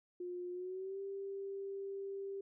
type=tone with pitch glide; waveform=sine; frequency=356.6 to 393.4 Hz; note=F4 to G4; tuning=+36 to +6 cents; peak=-40 dBFS; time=0.2-2.41 s; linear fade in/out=5 ms; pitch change=+170 cents; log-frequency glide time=0.52-1 s; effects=none